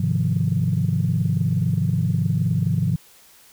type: chord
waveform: sine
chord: F minor seventh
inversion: first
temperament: equal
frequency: 103.83 / 130.81 / 155.56 / 174.61 Hz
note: Ab2 / C3 / Eb3 / F3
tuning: 0 / 0 / 0 / 0 cents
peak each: -23 dBFS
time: 0-2.96 s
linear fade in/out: 5 ms
effects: tanh soft clip ceiling -9 dBFS + white hiss -51 dBFS RMS until 3.52 s